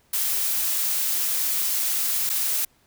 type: noise with dropouts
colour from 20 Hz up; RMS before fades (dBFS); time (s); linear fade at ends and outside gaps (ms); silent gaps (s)
blue; -24; 0.13-2.65; 5; 2.294-2.298
effects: pink hiss -62 dBFS RMS until 2.86 s